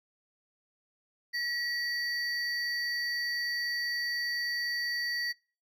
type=tone pair together; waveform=triangle; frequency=1926 / 4575 Hz; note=B6 / D8; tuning=-44 / -46 cents; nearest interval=octave + minor third; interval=1498 cents; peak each=-30 / -34 dBFS; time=1.33-5.33 s; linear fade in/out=20 ms; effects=noise-tail reverb RT60 0.4 s tail -24 dB re dry